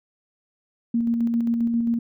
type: tone with tremolo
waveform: sine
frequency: 233.1 Hz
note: A#3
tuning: in tune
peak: -18 dBFS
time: 0.94-1.99 s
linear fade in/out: 5 ms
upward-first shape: square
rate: 7.5 Hz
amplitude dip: 30%
effects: none